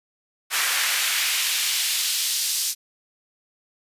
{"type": "noise with high-pass filter sweep", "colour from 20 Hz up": "pink", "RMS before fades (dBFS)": -23, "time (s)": [0.5, 2.75], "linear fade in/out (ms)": 50, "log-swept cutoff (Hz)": [1500, 5100], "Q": 1.2, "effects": ["resampled to 32000 Hz"]}